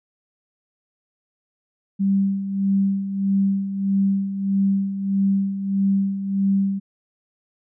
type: tone with tremolo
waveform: sine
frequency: 196 Hz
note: G3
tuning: in tune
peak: -15 dBFS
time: 1.99-6.8 s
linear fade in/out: 20 ms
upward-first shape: sine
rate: 1.6 Hz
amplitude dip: 65%
effects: none